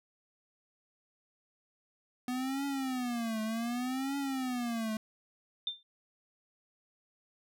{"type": "tone with vibrato", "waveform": "square", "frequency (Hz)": 246.9, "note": "B3", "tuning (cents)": 0, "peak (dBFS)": -33, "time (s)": [2.28, 4.97], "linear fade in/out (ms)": 2, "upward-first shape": "triangle", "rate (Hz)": 0.66, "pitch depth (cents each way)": 230}
{"type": "tone with exponential decay", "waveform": "sine", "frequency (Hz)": 3587, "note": "A7", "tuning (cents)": 33, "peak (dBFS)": -28, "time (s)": [5.67, 5.83], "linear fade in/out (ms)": 2, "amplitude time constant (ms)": 33}
{"effects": []}